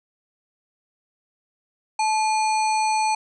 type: harmonic tone with a mistuned harmonic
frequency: 868 Hz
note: A5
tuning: 24 cents flat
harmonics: 1 / 3 / 5 / 7 / 9 / 10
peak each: -19 / -29 / -33 / -36 / -38 / -39 dBFS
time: 1.99-3.15 s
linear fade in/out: 5 ms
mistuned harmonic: 3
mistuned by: -120 cents
effects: none